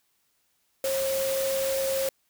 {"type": "tone in noise", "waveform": "sine", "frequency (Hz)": 538, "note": "C5", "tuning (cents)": 48, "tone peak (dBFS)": -25, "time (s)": [0.84, 2.09], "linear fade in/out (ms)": 2, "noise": "white", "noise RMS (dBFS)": -33, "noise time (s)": [0.84, 2.09], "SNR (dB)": 5, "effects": ["white hiss -71 dBFS RMS until 2.29 s"]}